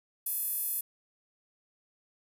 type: tone with high-pass filter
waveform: sawtooth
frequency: 861 Hz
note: A5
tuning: 38 cents flat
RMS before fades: -33 dBFS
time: 0.26-0.81 s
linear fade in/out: 5 ms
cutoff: 12000 Hz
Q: 4.5
effects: none